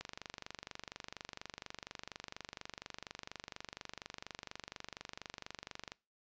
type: click train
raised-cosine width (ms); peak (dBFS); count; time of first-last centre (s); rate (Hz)
0.2; -26; 144; 0.01-5.919; 24.2
effects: noise-tail reverb RT60 0.3 s tail -23 dB re dry + resampled to 16000 Hz